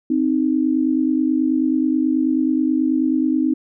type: tone pair together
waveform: sine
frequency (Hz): 261.6 / 310.9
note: C4 / D#4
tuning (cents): 0 / -1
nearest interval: minor third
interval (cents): 299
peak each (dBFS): -18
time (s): 0.1-3.54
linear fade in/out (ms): 5
effects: none